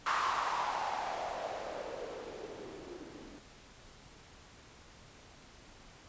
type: noise with low-pass filter sweep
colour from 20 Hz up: violet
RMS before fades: -38 dBFS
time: 0.06-3.39 s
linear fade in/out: 5 ms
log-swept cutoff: 1200 to 280 Hz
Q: 4.3
effects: pink hiss -56 dBFS RMS until 6.08 s + resampled to 16000 Hz